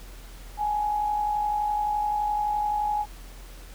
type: tone with amplitude modulation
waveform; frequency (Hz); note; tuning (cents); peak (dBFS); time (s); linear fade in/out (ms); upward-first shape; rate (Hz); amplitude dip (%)
sine; 837; G#5; +13; -21; 0.57-3.06; 50; sine; 51.7; 45
effects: added 42 Hz sine -41 dBFS peak until 3.74 s + pink hiss -49 dBFS RMS until 3.74 s